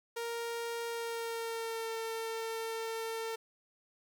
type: tone with pitch glide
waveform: sawtooth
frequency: 466.2 to 451.1 Hz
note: A#4 to A4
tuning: 0 to +43 cents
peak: -32 dBFS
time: 0.16-3.36 s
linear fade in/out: 10 ms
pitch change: -57 cents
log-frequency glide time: 0.87-1.91 s
effects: 10-bit